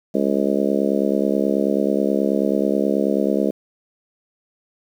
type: harmonic tone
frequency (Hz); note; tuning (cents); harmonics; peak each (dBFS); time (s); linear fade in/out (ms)
69.3; C#2; 0; 3 / 4 / 5 / 6 / 7 / 8 / 9; -22 / -23 / -24 / -25 / -25 / -26 / -27; 0.14-3.51; 10
effects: 8-bit